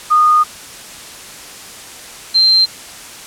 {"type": "tone pair in turn", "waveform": "sine", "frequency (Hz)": [1229, 4141], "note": ["D#6", "C8"], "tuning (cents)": [-22, -19], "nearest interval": "octave + major sixth", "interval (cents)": 2103, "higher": "second", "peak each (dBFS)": [-7, -7], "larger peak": "neither", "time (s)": [[0.1, 0.44], [2.34, 2.66]], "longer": "first", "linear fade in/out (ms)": 20, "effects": ["white hiss -33 dBFS RMS until 3.26 s", "low-pass 10000 Hz 12 dB/octave"]}